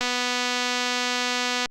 click train, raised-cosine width 0.2 ms, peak -8 dBFS, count 408, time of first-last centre 0.01-1.658 s, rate 247 Hz, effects Opus 48 kbps

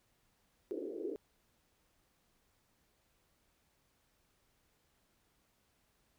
pink band-pass noise, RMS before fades -41 dBFS, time 0.71-1.16 s, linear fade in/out 0 ms, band 320 to 460 Hz, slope 48 dB/octave, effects pink hiss -75 dBFS RMS until 6.18 s

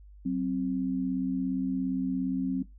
sine tone pair together, 186.6 / 263.9 Hz, F#3 / C4, +15 / +15 cents, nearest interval tritone, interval 600 cents, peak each -31 / -28 dBFS, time 0.25-2.63 s, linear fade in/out 10 ms, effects noise-tail reverb RT60 0.2 s tail -19 dB re dry + added 50 Hz sine -48 dBFS peak until 2.78 s

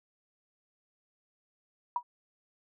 sine tone with exponential decay, 966 Hz, B5, 39 cents flat, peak -23 dBFS, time 1.96-2.03 s, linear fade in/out 2 ms, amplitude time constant 15 ms, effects none

